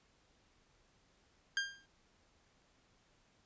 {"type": "tone with exponential decay", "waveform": "sawtooth", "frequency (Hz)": 1601, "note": "G6", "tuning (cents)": 36, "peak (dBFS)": -26, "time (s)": [1.57, 1.86], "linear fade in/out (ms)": 1, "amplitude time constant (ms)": 62, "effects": ["pink hiss -71 dBFS RMS until 3.45 s", "resampled to 16000 Hz"]}